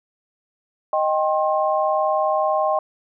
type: chord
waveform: sine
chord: C minor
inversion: first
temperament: equal with one note detuned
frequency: 622.3 / 784 / 1067.3 Hz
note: Eb5 / G5 / C6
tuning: 0 / 0 / +34 cents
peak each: -20 / -22 / -23 dBFS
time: 0.93-2.79 s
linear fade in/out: 2 ms
effects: none